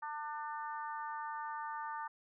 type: harmonic tone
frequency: 299.1 Hz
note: D4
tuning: 32 cents sharp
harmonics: 3 / 4 / 5 / 6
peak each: -41 / -44 / -49 / -51 dBFS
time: 0.02-2.08 s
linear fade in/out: 10 ms
effects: none